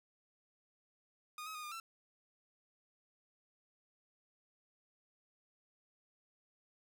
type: tone with pitch steps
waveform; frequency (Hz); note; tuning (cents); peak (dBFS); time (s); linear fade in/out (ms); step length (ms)
sawtooth; 1229 / 1276 / 1231 / 1209 / 1341; D#6 / D#6 / D#6 / D6 / E6; -22 / +43 / -19 / +50 / +29; -40; 1.38-1.8; 2; 84
effects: none

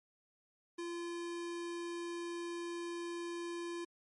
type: tone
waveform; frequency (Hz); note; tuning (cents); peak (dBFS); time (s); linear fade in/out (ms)
square; 343.4; F4; -29; -40; 0.78-3.85; 10
effects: MP3 48 kbps

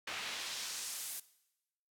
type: noise with band-pass filter sweep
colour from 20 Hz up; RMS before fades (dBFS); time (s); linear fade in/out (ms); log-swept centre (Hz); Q
pink; -42; 0.07-1.2; 5; 2200 to 12000; 0.95
effects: noise-tail reverb RT60 0.9 s tail -18 dB re dry

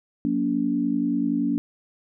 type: tone cluster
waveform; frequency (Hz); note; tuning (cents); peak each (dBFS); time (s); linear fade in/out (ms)
sine; 182.1 / 235.4 / 285.8; F#3 / A#3 / D4; -27 / +17 / -47; -30 / -25 / -23; 0.25-1.58; 0
effects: none

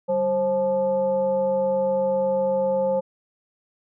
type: tone with frequency modulation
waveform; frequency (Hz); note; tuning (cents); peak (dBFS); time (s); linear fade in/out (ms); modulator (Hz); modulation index
sine; 531; C5; +25; -19; 0.08-3.01; 20; 338; 0.54
effects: none

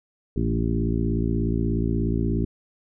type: harmonic tone with a mistuned harmonic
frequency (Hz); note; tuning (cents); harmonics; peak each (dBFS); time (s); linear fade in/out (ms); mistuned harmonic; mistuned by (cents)
56.7; A#1; -47; 1 / 2 / 3 / 4 / 5 / 6 / 7; -26 / -27 / -29 / -28 / -30 / -31 / -33; 0.36-2.45; 5; 3; -34
effects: none

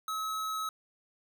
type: tone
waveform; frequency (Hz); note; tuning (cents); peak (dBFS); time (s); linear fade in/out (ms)
square; 1286; E6; -43; -33; 0.08-0.69; 2
effects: 12-bit

